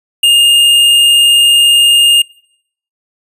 sine tone with tanh clipping, 2827 Hz, F7, 20 cents sharp, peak -6 dBFS, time 0.23-2.22 s, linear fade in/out 5 ms, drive 17 dB, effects noise-tail reverb RT60 0.7 s tail -25 dB re dry + resampled to 32000 Hz

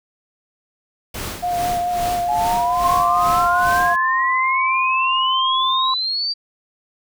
pink noise with tremolo, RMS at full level -27 dBFS, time 1.14-3.96 s, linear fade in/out 5 ms, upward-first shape sine, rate 2.4 Hz, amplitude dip 70%
sine tone with vibrato, 706 Hz, F5, 19 cents sharp, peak -18 dBFS, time 1.42-3.95 s, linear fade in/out 20 ms, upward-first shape triangle, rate 4.7 Hz, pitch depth 21 cents each way
sine exponential sweep, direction up, 831 to 4699 Hz, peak -19 dBFS, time 2.28-6.34 s, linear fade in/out 20 ms
sine tone, 1046.5 Hz, C6, in tune, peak -17 dBFS, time 2.84-5.94 s, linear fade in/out 2 ms
effects none

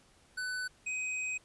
square tone pair in turn, 1500 / 2516 Hz, F#6 / D#7, +23 / +19 cents, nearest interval major sixth, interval 896 cents, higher second, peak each -35 / -34 dBFS, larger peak second, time 0.37-0.68 / 0.86-1.38 s, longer second, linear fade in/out 10 ms, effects pink hiss -64 dBFS RMS until 1.44 s + resampled to 24000 Hz

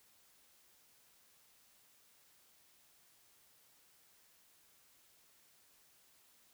silence, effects white hiss -68 dBFS RMS until 6.53 s

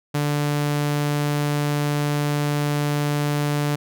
sawtooth tone, 146.5 Hz, D3, 4 cents flat, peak -16 dBFS, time 0.14-3.76 s, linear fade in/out 10 ms, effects none

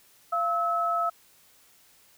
sine tone pair together, 687 / 1296.9 Hz, F5 / E6, -29 / -29 cents, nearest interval major seventh, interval 1100 cents, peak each -28 / -25 dBFS, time 0.32-1.1 s, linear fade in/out 10 ms, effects white hiss -59 dBFS RMS until 2.17 s

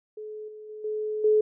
sine tone with level steps, 428.1 Hz, A4, 47 cents flat, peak -35 / -40 / -37 / -27 / -17 dBFS, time 0.17-1.41 s, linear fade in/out 5 ms, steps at 0.48 / 0.69 / 0.84 / 1.24 s, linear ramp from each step 5 ms, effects none

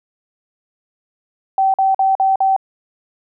sine tone bursts, 771 Hz, G5, 29 cents flat, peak -11 dBFS, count 5, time 1.58-2.564 s, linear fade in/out 2 ms, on 160 ms, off 46 ms, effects none

